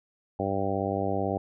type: harmonic tone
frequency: 98 Hz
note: G2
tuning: in tune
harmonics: 1 / 2 / 3 / 4 / 5 / 6 / 7 / 8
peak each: -34 / -34 / -34 / -34 / -34 / -34 / -34 / -34 dBFS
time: 0.39-1.38 s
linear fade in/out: 5 ms
effects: none